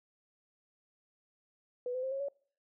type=tone with pitch steps; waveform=sine; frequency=493.9 / 510.1 / 526.9 / 544.2 / 562.1 Hz; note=B4 / C5 / C5 / C#5 / C#5; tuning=0 / -44 / +12 / -32 / +24 cents; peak=-33 dBFS; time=1.86-2.285 s; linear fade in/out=2 ms; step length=85 ms; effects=noise-tail reverb RT60 0.5 s tail -25 dB re dry